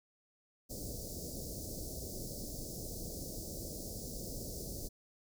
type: band-stop noise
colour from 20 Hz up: pink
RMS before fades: -43 dBFS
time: 0.69-4.89 s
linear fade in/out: 20 ms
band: 630 to 4700 Hz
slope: 48 dB/octave
effects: none